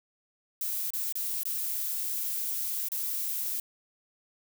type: noise with dropouts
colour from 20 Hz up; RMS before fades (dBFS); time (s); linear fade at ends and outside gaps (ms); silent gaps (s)
violet; -32; 0.61-3.6; 2; 0.905-0.935 / 1.125-1.154 / 1.434-1.454 / 2.886-2.918
effects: none